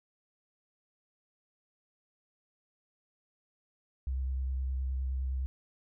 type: tone with vibrato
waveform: sine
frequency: 65.41 Hz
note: C2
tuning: in tune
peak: -30 dBFS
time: 4.07-5.46 s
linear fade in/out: 0 ms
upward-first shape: sine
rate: 9.7 Hz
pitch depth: 21 cents each way
effects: none